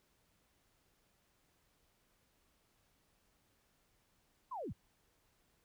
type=linear sweep; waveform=sine; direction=down; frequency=1100 to 39.3 Hz; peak=-40 dBFS; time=4.51-4.73 s; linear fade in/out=10 ms; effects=pink hiss -75 dBFS RMS until 5.64 s